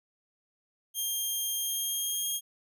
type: tone with pitch glide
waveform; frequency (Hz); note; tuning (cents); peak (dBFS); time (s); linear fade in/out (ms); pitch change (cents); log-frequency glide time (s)
5% pulse; 3204 to 3245; G7 to G#7; +37 to -41; -22; 0.94-2.41; 50; +22; 1.55-2.28
effects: none